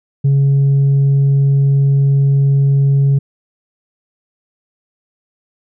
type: tone with tanh clipping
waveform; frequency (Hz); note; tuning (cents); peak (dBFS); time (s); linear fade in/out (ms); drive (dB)
sine; 138.59; C#3; 0; -9; 0.24-3.19; 10; 1
effects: none